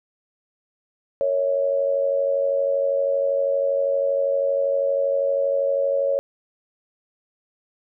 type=tone with amplitude modulation; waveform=sine; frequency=554.4 Hz; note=C#5; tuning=in tune; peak=-15 dBFS; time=1.21-6.19 s; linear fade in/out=0 ms; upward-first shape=sine; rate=92.6 Hz; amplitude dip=70%; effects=none